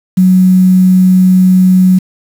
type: tone with quantisation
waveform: sine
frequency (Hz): 185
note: F#3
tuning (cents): 0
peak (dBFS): -3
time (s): 0.17-1.99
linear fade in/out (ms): 10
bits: 5
effects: none